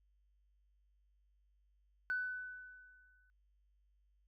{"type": "tone with exponential decay", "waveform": "sine", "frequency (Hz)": 1499, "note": "F#6", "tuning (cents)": 22, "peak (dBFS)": -32, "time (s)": [2.1, 3.3], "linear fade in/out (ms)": 0, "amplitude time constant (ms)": 260, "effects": ["tanh soft clip ceiling -28 dBFS", "added 50 Hz sine -70 dBFS peak until 4.27 s"]}